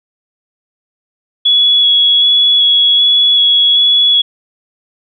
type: tone with vibrato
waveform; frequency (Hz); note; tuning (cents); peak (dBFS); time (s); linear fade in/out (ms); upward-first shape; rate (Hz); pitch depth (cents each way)
sine; 3369; G#7; +24; -6; 1.45-4.22; 10; square; 1.3; 9
effects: none